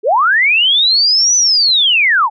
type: linear two-way sweep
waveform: sine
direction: up then down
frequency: 370 to 6040 to 788 Hz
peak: -8 dBFS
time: 0.03-2.3 s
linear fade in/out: 50 ms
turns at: 1.36 s
effects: none